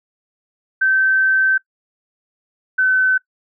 sine tone pair in turn, 1546 / 1520.3 Hz, G6 / F#6, -24 / +47 cents, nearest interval unison, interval 29 cents, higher first, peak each -12 dBFS, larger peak neither, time 0.81-1.58 / 2.78-3.18 s, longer first, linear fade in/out 10 ms, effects noise-tail reverb RT60 0.1 s tail -21 dB re dry

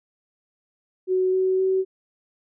sine tone with pitch steps, 371.9 / 375.4 / 378.8 Hz, F#4 / F#4 / F#4, +9 / +25 / +41 cents, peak -18 dBFS, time 1.07-1.85 s, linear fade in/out 50 ms, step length 260 ms, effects none

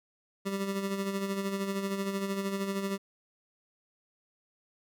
25% pulse tone with tremolo, 196.3 Hz, G3, 3 cents sharp, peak -25 dBFS, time 0.45-2.98 s, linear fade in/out 20 ms, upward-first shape sine, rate 13 Hz, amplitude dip 50%, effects none

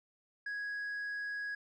sine tone with tanh clipping, 1661.2 Hz, G#6, in tune, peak -37 dBFS, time 0.46-1.55 s, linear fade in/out 5 ms, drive 2 dB, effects none

